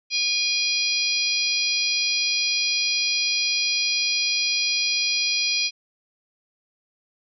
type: harmonic tone with a mistuned harmonic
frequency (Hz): 817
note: G#5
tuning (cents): -29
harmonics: 3 / 4 / 5 / 6 / 7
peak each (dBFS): -25 / -30 / -27 / -25 / -30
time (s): 0.1-5.71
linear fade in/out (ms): 50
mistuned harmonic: 5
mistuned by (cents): +18
effects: none